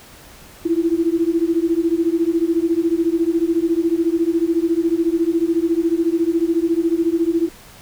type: beating tone pair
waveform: sine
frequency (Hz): 326.8 / 340.8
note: E4 / F4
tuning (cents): -15 / -42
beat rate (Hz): 14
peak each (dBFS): -18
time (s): 0.65-7.49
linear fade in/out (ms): 10
effects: pink hiss -43 dBFS RMS until 7.81 s